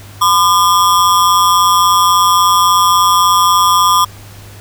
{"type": "ring-modulated tone", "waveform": "square", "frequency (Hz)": 1110, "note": "C#6", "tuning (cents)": 2, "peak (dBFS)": -5, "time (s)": [0.21, 4.05], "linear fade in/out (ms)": 10, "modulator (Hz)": 91.8, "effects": ["added 101 Hz sine -34 dBFS peak until 4.6 s", "pink hiss -38 dBFS RMS until 4.6 s"]}